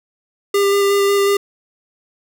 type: tone with vibrato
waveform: square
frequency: 400 Hz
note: G4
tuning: 35 cents sharp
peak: -13 dBFS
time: 0.54-1.37 s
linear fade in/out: 5 ms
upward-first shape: square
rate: 5.5 Hz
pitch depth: 9 cents each way
effects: none